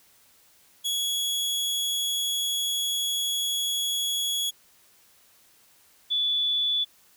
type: tone pair in turn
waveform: sawtooth / sine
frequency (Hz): 3352 / 3458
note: G#7 / A7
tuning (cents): +15 / -31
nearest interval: minor second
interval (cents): 54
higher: second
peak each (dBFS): -22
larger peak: neither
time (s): 0.84-4.51 / 6.1-6.85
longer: first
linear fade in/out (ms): 20
effects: white hiss -59 dBFS RMS until 7.16 s